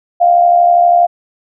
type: tone with amplitude modulation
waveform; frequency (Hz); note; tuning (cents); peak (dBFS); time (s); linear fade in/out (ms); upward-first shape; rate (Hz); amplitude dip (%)
sine; 698.5; F5; 0; -3; 0.2-1.07; 20; sine; 72.4; 55
effects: none